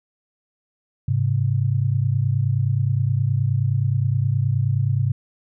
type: tone pair together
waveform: sine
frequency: 104.4 / 133.94 Hz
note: G#2 / C3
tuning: +10 / +41 cents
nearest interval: major third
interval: 431 cents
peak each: -20 dBFS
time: 1.08-5.12 s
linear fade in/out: 5 ms
effects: none